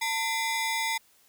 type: ring-modulated tone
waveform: sawtooth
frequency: 1471 Hz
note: F#6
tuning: 11 cents flat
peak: -20 dBFS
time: 0.01-0.98 s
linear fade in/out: 10 ms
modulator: 570 Hz
effects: white hiss -62 dBFS RMS until 1.28 s